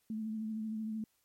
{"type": "tone with vibrato", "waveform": "sine", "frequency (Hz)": 218.6, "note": "A3", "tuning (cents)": -11, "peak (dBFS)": -35, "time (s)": [0.1, 1.04], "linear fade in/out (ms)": 2, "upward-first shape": "triangle", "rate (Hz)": 13, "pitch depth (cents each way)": 36, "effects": ["white hiss -75 dBFS RMS until 1.24 s", "MP3 64 kbps"]}